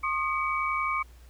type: tone cluster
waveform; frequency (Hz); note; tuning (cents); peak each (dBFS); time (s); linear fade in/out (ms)
sine; 1075 / 1226 / 2268; C6 / D#6 / C#7; +47 / -26 / +39; -30; 0.03-1.03; 10
effects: added 60 Hz sine -48 dBFS peak until 1.29 s + pink hiss -60 dBFS RMS until 1.29 s